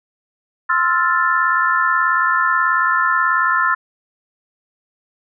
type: chord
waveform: sine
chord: F major seventh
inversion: second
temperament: equal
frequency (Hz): 1046.5 / 1318.5 / 1396.9 / 1760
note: C6 / E6 / F6 / A6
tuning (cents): 0 / 0 / 0 / 0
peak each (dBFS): -19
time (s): 0.69-3.75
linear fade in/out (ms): 10
effects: none